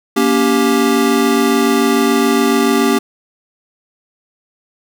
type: chord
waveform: square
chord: G diminished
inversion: first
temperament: just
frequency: 235.2 / 282.2 / 392 Hz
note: Bb3 / Db4 / G4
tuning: +16 / +31 / 0 cents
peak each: -16 dBFS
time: 0.16-2.99 s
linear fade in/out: 10 ms
effects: none